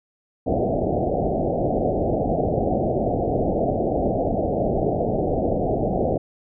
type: low-pass noise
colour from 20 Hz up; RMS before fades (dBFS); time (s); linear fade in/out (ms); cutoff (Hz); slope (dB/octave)
white; -22; 0.46-6.18; 10; 750; 96
effects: none